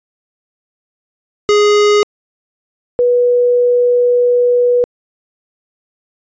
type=tone pair in turn; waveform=square / sine; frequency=415.3 / 488.4 Hz; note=G#4 / B4; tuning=0 / -19 cents; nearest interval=minor third; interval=281 cents; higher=second; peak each=-8 dBFS; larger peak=neither; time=1.49-2.03 / 2.99-4.84 s; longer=second; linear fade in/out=0 ms; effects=resampled to 16000 Hz